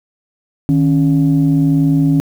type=tone pair together; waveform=sine; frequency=155.12 / 276.4 Hz; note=D#3 / C#4; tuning=-5 / -5 cents; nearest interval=minor seventh; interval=1000 cents; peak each=-11 dBFS; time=0.69-2.2 s; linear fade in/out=0 ms; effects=tanh soft clip ceiling -4 dBFS + 7-bit